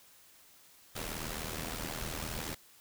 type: noise with amplitude modulation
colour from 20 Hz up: pink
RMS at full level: -36 dBFS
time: 0.95-2.55 s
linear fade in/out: 10 ms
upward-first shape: sine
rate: 79.3 Hz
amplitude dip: 70%
effects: white hiss -60 dBFS RMS until 2.8 s